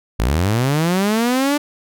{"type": "linear sweep", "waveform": "sawtooth", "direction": "up", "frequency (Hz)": [49, 296.8], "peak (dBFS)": -11, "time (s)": [0.19, 1.58], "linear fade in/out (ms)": 10, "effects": []}